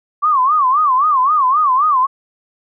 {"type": "tone with vibrato", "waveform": "sine", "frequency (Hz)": 1123, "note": "C#6", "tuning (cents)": 22, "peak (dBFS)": -10, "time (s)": [0.22, 2.07], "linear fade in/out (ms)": 20, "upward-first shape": "sine", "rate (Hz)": 3.8, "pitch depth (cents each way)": 190, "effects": []}